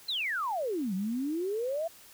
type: exponential two-way sweep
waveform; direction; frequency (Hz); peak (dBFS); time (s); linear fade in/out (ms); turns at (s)
sine; down then up; 4234 to 181.7 to 683; -29; 0.08-1.88; 10; 0.94
effects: white hiss -54 dBFS RMS until 2.13 s